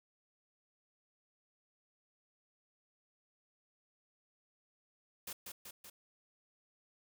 white noise with echo, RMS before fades -44 dBFS, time 5.27-5.33 s, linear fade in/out 5 ms, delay 190 ms, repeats 3, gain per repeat -3 dB, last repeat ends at 5.9 s, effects none

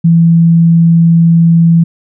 sine tone, 166.9 Hz, E3, 22 cents sharp, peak -3 dBFS, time 0.04-1.84 s, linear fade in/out 10 ms, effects none

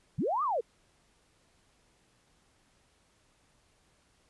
sine linear two-way sweep, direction up then down, 100 to 1246 to 407.6 Hz, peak -27 dBFS, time 0.18-0.61 s, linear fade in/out 10 ms, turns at 0.43 s, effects pink hiss -68 dBFS RMS until 4.29 s + resampled to 24000 Hz

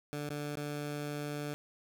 15% pulse tone with dropouts, 146.83 Hz, D3, in tune, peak -30 dBFS, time 0.13-1.54 s, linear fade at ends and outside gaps 0 ms, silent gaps 0.292-0.303 / 0.555-0.572 s, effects none

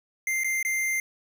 square tone with dropouts, 2093 Hz, C7, in tune, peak -25 dBFS, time 0.27-1 s, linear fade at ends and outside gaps 2 ms, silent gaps 0.436-0.444 / 0.628-0.649 s, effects none

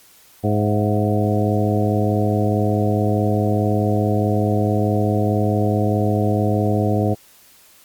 harmonic tone with a mistuned harmonic, 104.7 Hz, G#2, 15 cents sharp, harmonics 1 / 2 / 3 / 4 / 5 / 6 / 7, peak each -19 / -22 / -24 / -25 / -26 / -27 / -27 dBFS, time 0.43-7.15 s, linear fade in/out 20 ms, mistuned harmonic 6, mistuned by +62 cents, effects white hiss -50 dBFS RMS until 7.84 s + Opus 48 kbps

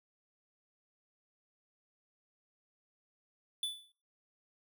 square tone with exponential decay, 3479 Hz, A7, 20 cents flat, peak -31 dBFS, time 3.63-3.92 s, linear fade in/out 2 ms, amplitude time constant 61 ms, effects noise-tail reverb RT60 0.4 s tail -19 dB re dry

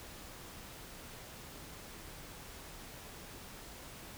silence, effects pink hiss -50 dBFS RMS until 4.17 s

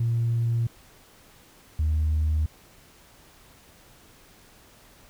sine tone pair in turn, 116.54 / 77.36 Hz, A#2 / D#2, 0 / -9 cents, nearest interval perfect fifth, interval 709 cents, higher first, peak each -20 / -19 dBFS, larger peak second, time 0-0.67 / 1.79-2.46 s, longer neither, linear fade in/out 5 ms, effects tanh soft clip ceiling -18 dBFS + pink hiss -54 dBFS RMS until 5.09 s

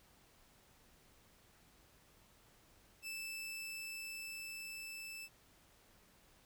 sawtooth tone with level ramp, 2637 Hz, E7, in tune, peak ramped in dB -39 to -43 dBFS, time 3.02-5.29 s, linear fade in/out 50 ms, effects pink hiss -67 dBFS RMS until 6.45 s

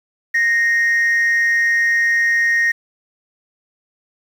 sine tone pair together, 1860.2 / 2088 Hz, A#6 / C7, -4 / -4 cents, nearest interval major second, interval 200 cents, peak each -11 / -22 dBFS, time 0.34-2.72 s, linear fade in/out 10 ms, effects tanh soft clip ceiling -11 dBFS + 7-bit

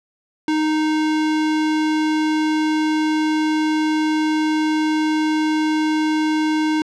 square tone, 310 Hz, D#4, 6 cents flat, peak -17 dBFS, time 0.48-6.82 s, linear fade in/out 2 ms, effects low-pass 5000 Hz 12 dB/octave

